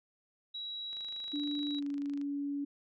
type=tone; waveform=sine; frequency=3881 Hz; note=B7; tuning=31 cents flat; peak=-38 dBFS; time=0.54-1.8 s; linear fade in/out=10 ms
type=click train; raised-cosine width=0.2 ms; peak=-37 dBFS; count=34; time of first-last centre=0.93-2.214 s; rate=25.7 Hz
type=tone with pitch glide; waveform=sine; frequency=290.6 to 284.1 Hz; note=D4 to C#4; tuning=-18 to +43 cents; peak=-33 dBFS; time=1.33-2.65 s; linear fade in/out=10 ms; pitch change=-39 cents; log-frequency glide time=1.69-1.86 s
effects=none